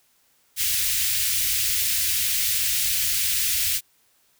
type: band-stop noise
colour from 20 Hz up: white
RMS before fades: -23 dBFS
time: 0.56-3.81 s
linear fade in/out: 50 ms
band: 110 to 2000 Hz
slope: 24 dB/octave
effects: white hiss -63 dBFS RMS until 4.39 s